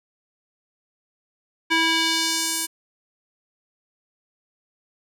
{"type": "tone with band-pass filter sweep", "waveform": "square", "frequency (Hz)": 326.4, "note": "E4", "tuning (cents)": -17, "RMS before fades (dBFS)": -22, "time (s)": [1.7, 2.67], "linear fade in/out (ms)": 20, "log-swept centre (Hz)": [2200, 10000], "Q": 1.2, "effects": []}